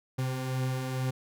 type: beating tone pair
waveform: 40% pulse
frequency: 127.8 / 130 Hz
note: C3 / C3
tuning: -40 / -11 cents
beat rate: 2.2 Hz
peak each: -37 / -29 dBFS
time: 0.18-1.11 s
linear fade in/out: 10 ms
effects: none